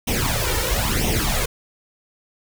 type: noise with flanger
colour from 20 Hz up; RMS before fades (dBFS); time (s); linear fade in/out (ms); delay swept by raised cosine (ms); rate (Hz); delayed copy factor
pink; -21; 0.07-1.46; 10; 0.33 to 2.23; 1; +0.75
effects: none